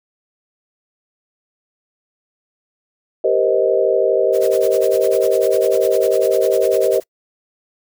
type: chord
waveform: sine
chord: C minor seventh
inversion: second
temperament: just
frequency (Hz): 392.4 / 470.9 / 523.3 / 627.9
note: G4 / Bb4 / C5 / Eb5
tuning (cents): +2 / +18 / 0 / +16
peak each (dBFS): -18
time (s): 3.24-7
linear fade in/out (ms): 5
type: noise with tremolo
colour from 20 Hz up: white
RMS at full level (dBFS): -30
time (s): 4.32-7.04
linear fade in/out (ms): 50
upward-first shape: sine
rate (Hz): 10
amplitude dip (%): 95
effects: noise-tail reverb RT60 0.1 s tail -26 dB re dry